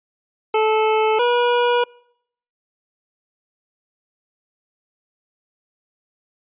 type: tone pair in turn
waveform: 25% pulse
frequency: 435.6 / 483.7 Hz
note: A4 / B4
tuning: -17 / -36 cents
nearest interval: major second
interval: 181 cents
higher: second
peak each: -11 dBFS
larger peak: neither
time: 0.54-1.19 / 1.19-1.84 s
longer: neither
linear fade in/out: 5 ms
effects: noise-tail reverb RT60 0.7 s tail -26 dB re dry + resampled to 8000 Hz